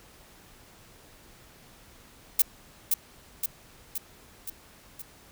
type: noise with echo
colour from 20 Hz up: violet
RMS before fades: -19 dBFS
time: 2.39-2.42 s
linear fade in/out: 5 ms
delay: 520 ms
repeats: 5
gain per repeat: -4 dB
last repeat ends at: 5.02 s
effects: pink hiss -54 dBFS RMS until 5.31 s